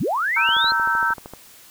sine linear sweep, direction up, 93.6 to 4232 Hz, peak -19 dBFS, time 0-0.72 s, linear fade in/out 10 ms
sine chord, E diminished, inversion second, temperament equal with one note detuned, 932.3 / 1318.5 / 1549.1 Hz, Bb5 / E6 / G6, 0 / 0 / -21 cents, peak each -24 / -22 / -20 dBFS, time 0.36-1.14 s, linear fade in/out 10 ms
click train, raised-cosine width 1 ms, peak -21 dBFS, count 12, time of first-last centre 0.49-1.336 s, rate 13 Hz
effects white hiss -47 dBFS RMS until 1.7 s

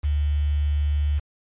sine tone with quantisation, 73.2 Hz, D2, 5 cents flat, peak -19 dBFS, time 0.03-1.2 s, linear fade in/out 20 ms, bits 7, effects resampled to 8000 Hz

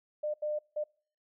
sine tone bursts at uneven times, 602 Hz, D5, 43 cents sharp, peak -30 dBFS, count 3, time 0.23-0.34 / 0.42-0.59 / 0.76-0.84 s, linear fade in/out 10 ms, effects noise-tail reverb RT60 0.5 s tail -26 dB re dry

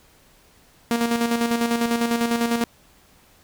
sawtooth tone with tremolo, 234.2 Hz, A#3, 8 cents sharp, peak -14 dBFS, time 0.91-2.64 s, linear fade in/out 0 ms, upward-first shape square, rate 10 Hz, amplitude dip 50%, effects pink hiss -55 dBFS RMS until 3.43 s

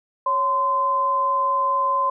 sine tone pair together, 554.4 / 1032.2 Hz, C#5 / C6, 0 / -24 cents, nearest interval major seventh, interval 1076 cents, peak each -28 / -18 dBFS, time 0.26-2.1 s, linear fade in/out 5 ms, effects none

